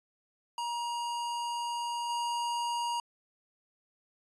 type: tone with level steps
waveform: square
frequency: 948 Hz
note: A#5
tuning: 29 cents sharp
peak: -33 / -31 dBFS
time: 0.58-3 s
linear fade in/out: 2 ms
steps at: 2.09 s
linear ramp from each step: 10 ms
effects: resampled to 22050 Hz

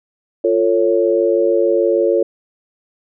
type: chord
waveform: sine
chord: F augmented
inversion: none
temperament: equal with one note detuned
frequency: 349.2 / 447.9 / 554.4 Hz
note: F4 / A4 / C#5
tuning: 0 / +31 / 0 cents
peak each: -16 dBFS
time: 0.44-2.23 s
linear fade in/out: 5 ms
effects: none

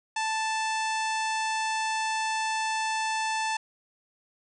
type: harmonic tone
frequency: 880 Hz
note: A5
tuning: in tune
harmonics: 1 / 2 / 3 / 4 / 5 / 6 / 7 / 8 / 9 / 10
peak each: -28 / -34 / -35 / -41 / -42 / -42 / -42 / -46 / -46 / -46 dBFS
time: 0.16-3.57 s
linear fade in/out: 5 ms
effects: none

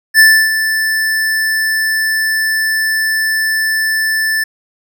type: tone with ADSR envelope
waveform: square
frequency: 1760 Hz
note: A6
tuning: in tune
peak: -3 dBFS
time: 0.14-4.44 s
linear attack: 52 ms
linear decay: 300 ms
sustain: -10 dB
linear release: 7 ms
effects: none

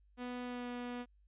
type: tone with pitch glide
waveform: sawtooth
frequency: 246.9 to 244.3 Hz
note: B3 to B3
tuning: 0 to -19 cents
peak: -36 dBFS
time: 0.17-1.06 s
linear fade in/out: 50 ms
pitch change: -19 cents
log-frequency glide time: 0.44-0.68 s
effects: added 50 Hz sine -64 dBFS peak until 1.27 s + resampled to 8000 Hz

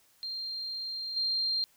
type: tone with level steps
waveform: sine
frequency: 4186 Hz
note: C8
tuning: in tune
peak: -34 / -27 dBFS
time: 0.23-1.64 s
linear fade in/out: 0 ms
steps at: 1.16 s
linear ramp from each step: 10 ms
effects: white hiss -65 dBFS RMS until 1.76 s

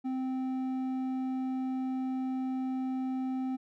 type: tone with hard clipping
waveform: sine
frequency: 260 Hz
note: C4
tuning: 11 cents flat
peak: -32 dBFS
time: 0.04-3.57 s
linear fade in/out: 20 ms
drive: 6 dB
effects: none

